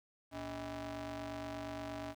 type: ring-modulated tone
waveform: sawtooth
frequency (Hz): 174.7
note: F3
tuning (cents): +1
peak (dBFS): -34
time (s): 0.31-2.15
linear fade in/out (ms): 50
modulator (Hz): 461
effects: low-pass 6000 Hz 12 dB/octave + 11-bit